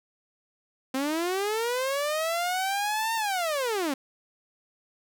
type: linear two-way sweep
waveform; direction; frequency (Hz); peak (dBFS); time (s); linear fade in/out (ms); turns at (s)
sawtooth; up then down; 257.2 to 916 to 257.2; -22; 0.94-3.94; 5; 3.15
effects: none